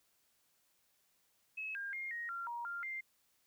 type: tone with pitch steps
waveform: sine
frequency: 2579 / 1607 / 2127 / 1877 / 1379 / 947 / 1394 / 2097 Hz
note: E7 / G6 / C7 / A#6 / F6 / A#5 / F6 / C7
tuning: -39 / +43 / +28 / +11 / -22 / +27 / -4 / +3 cents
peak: -39 dBFS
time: 1.57-3.01 s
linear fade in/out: 10 ms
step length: 180 ms
effects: white hiss -75 dBFS RMS until 3.46 s